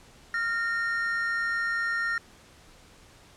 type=tone pair together; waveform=triangle; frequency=1393 / 1837 Hz; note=F6 / A#6; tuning=-5 / -26 cents; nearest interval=perfect fourth; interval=479 cents; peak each=-28 / -26 dBFS; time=0.34-2.18 s; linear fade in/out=2 ms; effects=pink hiss -54 dBFS RMS until 3.36 s + low-pass 9000 Hz 12 dB/octave